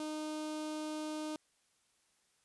sawtooth tone with notch filter, 307.4 Hz, D#4, 21 cents flat, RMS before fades -40 dBFS, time 0-1.36 s, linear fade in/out 2 ms, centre 1900 Hz, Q 1.6, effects white hiss -74 dBFS RMS until 2.44 s + resampled to 24000 Hz

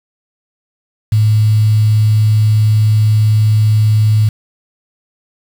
sine tone with quantisation, 107.7 Hz, A2, 37 cents flat, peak -7 dBFS, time 1.12-4.29 s, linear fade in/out 5 ms, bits 5, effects none

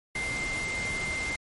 sine tone in noise, 2093 Hz, C7, in tune, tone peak -30 dBFS, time 0.15-1.36 s, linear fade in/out 5 ms, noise pink, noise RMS -36 dBFS, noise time 0.15-1.36 s, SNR +3 dB, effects MP3 48 kbps

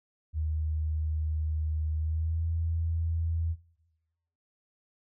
sine tone with pitch glide, 77.78 to 82.41 Hz, D#2 to E2, 0 to 0 cents, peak -27 dBFS, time 0.33-3.56 s, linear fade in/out 50 ms, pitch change +100 cents, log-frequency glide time 1.96-2.46 s, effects noise-tail reverb RT60 1.0 s tail -19 dB re dry

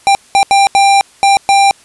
square tone bursts at uneven times, 793 Hz, G5, 20 cents sharp, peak -6 dBFS, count 6, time 0.07-0.15 / 0.35-0.43 / 0.51-0.67 / 0.75-1.01 / 1.23-1.37 / 1.49-1.71 s, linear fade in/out 0 ms, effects white hiss -44 dBFS RMS until 1.84 s + resampled to 24000 Hz

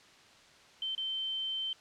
sine tone with dropouts, 3100 Hz, G7, 20 cents flat, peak -32 dBFS, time 0.82-1.73 s, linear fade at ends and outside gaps 2 ms, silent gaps 0.95-0.978 s, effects white hiss -58 dBFS RMS until 1.8 s + low-pass 5000 Hz 12 dB/octave

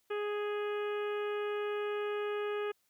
harmonic tone, 415.3 Hz, G#4, in tune, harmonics 1 / 2 / 3 / 4 / 5 / 6 / 7 / 8, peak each -33 / -47 / -43 / -46 / -52 / -49 / -52 / -60 dBFS, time 0.1-2.72 s, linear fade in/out 10 ms, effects white hiss -75 dBFS RMS until 2.89 s

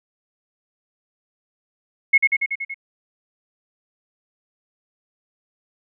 sine tone with echo, 2175 Hz, C#7, 33 cents flat, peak -9 dBFS, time 2.13-2.18 s, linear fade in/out 10 ms, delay 94 ms, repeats 6, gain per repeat -3 dB, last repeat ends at 2.744 s, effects none

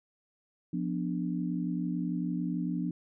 sine chord, B diminished, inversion second, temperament equal with one note detuned, 175.73 / 246.9 / 293.7 Hz, F3 / B3 / D4, +11 / 0 / 0 cents, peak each -32 / -35 / -35 dBFS, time 0.73-2.91 s, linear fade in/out 5 ms, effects none

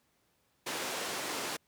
pink band-pass noise, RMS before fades -37 dBFS, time 0.66-1.57 s, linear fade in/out 10 ms, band 340 to 10000 Hz, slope 12 dB/octave, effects pink hiss -73 dBFS RMS until 1.67 s + high-pass 80 Hz 12 dB/octave

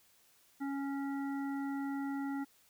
harmonic tone, 277.2 Hz, C#4, in tune, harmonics 1 / 3 / 5 / 7, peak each -35 / -45 / -49 / -52 dBFS, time 0.6-2.45 s, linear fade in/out 20 ms, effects white hiss -67 dBFS RMS until 2.69 s

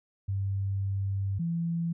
sine tone pair in turn, 98 / 168.22 Hz, G2 / E3, 0 / +35 cents, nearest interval major sixth, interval 935 cents, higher second, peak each -27 dBFS, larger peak neither, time 0.28-1.39 / 1.39-1.93 s, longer first, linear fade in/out 10 ms, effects none

